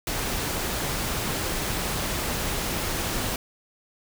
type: noise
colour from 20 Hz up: pink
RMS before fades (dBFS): -28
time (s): 0.07-3.36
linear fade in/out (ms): 2
effects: none